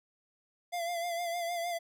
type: tone with vibrato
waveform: square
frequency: 688 Hz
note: F5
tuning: 26 cents flat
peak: -33 dBFS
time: 0.72-1.79 s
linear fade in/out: 20 ms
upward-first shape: sine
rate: 6.5 Hz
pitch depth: 45 cents each way
effects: none